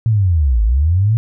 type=linear two-way sweep; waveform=sine; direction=down then up; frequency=116.5 to 50.7 to 116.5 Hz; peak=-10 dBFS; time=0.06-1.17 s; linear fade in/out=0 ms; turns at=0.63 s; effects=none